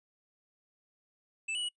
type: tone with pitch steps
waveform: square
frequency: 2637 / 2947 / 2920 Hz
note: E7 / F#7 / F#7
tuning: 0 / -8 / -24 cents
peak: -33 dBFS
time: 1.48-1.69 s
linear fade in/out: 10 ms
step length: 70 ms
effects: noise-tail reverb RT60 0.1 s tail -24 dB re dry + resampled to 24000 Hz